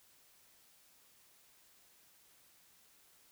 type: silence
effects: white hiss -66 dBFS RMS until 3.31 s